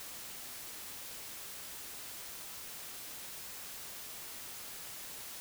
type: silence
effects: white hiss -46 dBFS RMS until 5.4 s